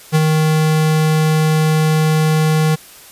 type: tone with ADSR envelope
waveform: square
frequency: 156.2 Hz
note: D#3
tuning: 7 cents sharp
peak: -9 dBFS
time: 0.12-2.76 s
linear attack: 33 ms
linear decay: 38 ms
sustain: -3 dB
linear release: 17 ms
effects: white hiss -40 dBFS RMS until 3.11 s + resampled to 32000 Hz